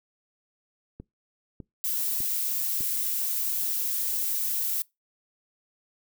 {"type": "click train", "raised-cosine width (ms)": 3, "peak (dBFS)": -27, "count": 4, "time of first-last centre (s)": [1, 2.807], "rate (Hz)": 1.66}
{"type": "noise", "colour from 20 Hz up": "violet", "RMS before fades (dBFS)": -28, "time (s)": [1.84, 4.82], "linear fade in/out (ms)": 0}
{"effects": ["noise-tail reverb RT60 0.2 s tail -24 dB re dry"]}